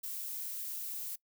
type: noise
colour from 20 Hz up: violet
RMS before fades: -40 dBFS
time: 0.03-1.16 s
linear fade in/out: 10 ms
effects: noise-tail reverb RT60 0.1 s tail -22 dB re dry